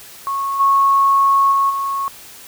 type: tone with level steps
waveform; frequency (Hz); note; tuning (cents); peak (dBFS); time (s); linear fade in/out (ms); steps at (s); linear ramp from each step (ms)
sine; 1100; C#6; -14; -18 / -10 / -12 / -18; 0.27-2.08; 0; 0.59 / 1.51 / 1.69; 20
effects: white hiss -39 dBFS RMS until 2.47 s